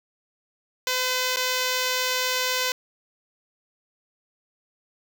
5% pulse tone with dropouts, 508 Hz, B4, 49 cents sharp, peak -11 dBFS, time 0.87-2.72 s, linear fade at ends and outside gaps 2 ms, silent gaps 1.361-1.369 s, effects none

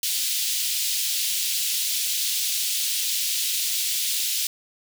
pink high-pass noise, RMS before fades -25 dBFS, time 0.03-4.47 s, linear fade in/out 2 ms, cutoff 3100 Hz, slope 24 dB/octave, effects none

